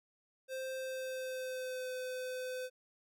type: tone with pitch glide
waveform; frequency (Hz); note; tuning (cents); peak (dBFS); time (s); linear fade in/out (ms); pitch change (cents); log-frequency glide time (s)
square; 523.3 to 509; C5 to C5; 0 to -48; -39; 0.48-2.7; 50; -48; 0.76-1.92
effects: none